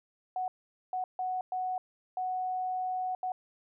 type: tone bursts at uneven times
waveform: sine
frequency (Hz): 740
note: F#5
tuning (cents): 0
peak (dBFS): -30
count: 6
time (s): 0.36-0.48 / 0.93-1.04 / 1.19-1.41 / 1.52-1.78 / 2.17-3.15 / 3.23-3.32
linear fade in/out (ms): 2
effects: none